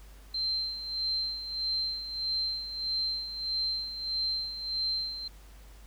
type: tone with tremolo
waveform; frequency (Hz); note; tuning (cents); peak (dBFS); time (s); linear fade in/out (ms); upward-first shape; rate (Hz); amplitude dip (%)
sine; 4128; C8; -24; -27; 0.34-5.28; 5; sine; 1.6; 65
effects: added 50 Hz sine -49 dBFS peak until 5.86 s + pink hiss -58 dBFS RMS until 5.86 s